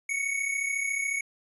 square tone pair together, 2195 / 2229 Hz, C#7 / C#7, -18 / +9 cents, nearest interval unison, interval 27 cents, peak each -34 / -29 dBFS, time 0.09-1.21 s, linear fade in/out 5 ms, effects resampled to 32000 Hz

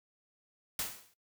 white noise with exponential decay, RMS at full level -32 dBFS, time 0.79-1.14 s, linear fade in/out 2 ms, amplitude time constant 76 ms, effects noise-tail reverb RT60 0.1 s tail -18 dB re dry

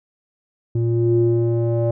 square tone with low-pass filter sweep, 116.54 Hz, A#2, in tune, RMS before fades -18 dBFS, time 0.75-1.91 s, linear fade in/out 5 ms, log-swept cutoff 270 to 560 Hz, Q 5, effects none

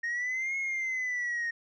sine linear two-way sweep, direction up then down, 1851 to 2174 to 1851 Hz, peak -27 dBFS, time 0.03-1.51 s, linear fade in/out 10 ms, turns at 0.57 s, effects tanh soft clip ceiling -28 dBFS

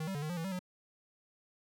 square tone with pitch steps, 157.5 / 193.2 / 144.7 / 153.9 / 176.6 / 163.7 / 192.5 / 182.1 Hz, D#3 / G3 / D3 / D#3 / F3 / E3 / G3 / F#3, +21 / -25 / -25 / -19 / +20 / -12 / -31 / -27 cents, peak -36 dBFS, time 0-0.592 s, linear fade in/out 5 ms, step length 74 ms, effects none

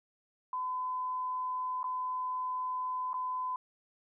sine tone with dropouts, 1013 Hz, B5, 44 cents sharp, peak -32 dBFS, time 0.53-3.56 s, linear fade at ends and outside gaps 2 ms, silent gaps 1.831-1.841 / 3.132-3.141 s, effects none

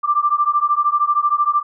sine beating tone pair, 1174.7 / 1187.7 Hz, D6 / D6, 0 / +19 cents, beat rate 13 Hz, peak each -17 dBFS, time 0.03-1.63 s, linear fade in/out 20 ms, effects none

